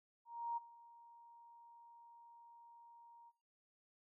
sine tone with ADSR envelope, 937 Hz, A#5, 9 cents sharp, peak -37 dBFS, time 0.25-3.32 s, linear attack 320 ms, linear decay 17 ms, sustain -22 dB, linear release 39 ms, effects noise-tail reverb RT60 0.7 s tail -23 dB re dry

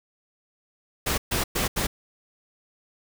pink noise bursts at uneven times, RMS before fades -25 dBFS, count 4, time 1.06-1.18 / 1.31-1.44 / 1.55-1.68 / 1.76-1.87 s, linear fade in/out 10 ms, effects none

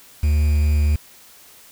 triangle tone with quantisation, 74.7 Hz, D2, 30 cents sharp, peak -12 dBFS, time 0.23-0.96 s, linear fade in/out 5 ms, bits 6, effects white hiss -47 dBFS RMS until 1.71 s

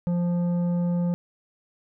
sine tone with tanh clipping, 174.61 Hz, F3, in tune, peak -23 dBFS, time 0.07-1.14 s, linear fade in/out 0 ms, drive 9 dB, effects none

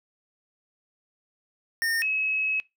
square / sine tone pair in turn, 1826 / 2569 Hz, A#6 / E7, -36 / -45 cents, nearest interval tritone, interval 591 cents, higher second, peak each -24 dBFS, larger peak neither, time 1.82-2.02 / 2.02-2.6 s, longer second, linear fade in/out 0 ms, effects noise-tail reverb RT60 0.2 s tail -22 dB re dry

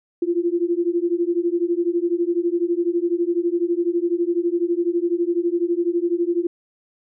sine beating tone pair, 339.4 / 351.4 Hz, F4 / F4, -49 / +11 cents, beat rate 12 Hz, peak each -21 dBFS, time 0.22-6.47 s, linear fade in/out 5 ms, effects none

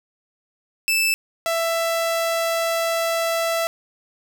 sawtooth tone pair in turn, 2637 / 664.2 Hz, E7 / E5, 0 / +13 cents, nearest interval 2 octaves, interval 2387 cents, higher first, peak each -14 / -16 dBFS, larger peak first, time 0.88-1.14 / 1.46-3.67 s, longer second, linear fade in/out 0 ms, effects none

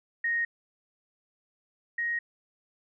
sine tone pair in turn, 1864.7 / 1877.7 Hz, A#6 / A#6, 0 / +12 cents, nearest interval unison, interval 12 cents, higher second, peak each -25 / -27 dBFS, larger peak first, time 0.24-0.45 / 1.98-2.19 s, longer neither, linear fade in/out 5 ms, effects none

